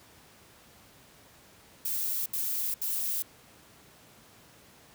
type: noise bursts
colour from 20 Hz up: violet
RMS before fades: -31 dBFS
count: 3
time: 1.85-3.224 s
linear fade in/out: 5 ms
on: 410 ms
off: 72 ms
effects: pink hiss -56 dBFS RMS until 4.94 s + high-pass 80 Hz 12 dB/octave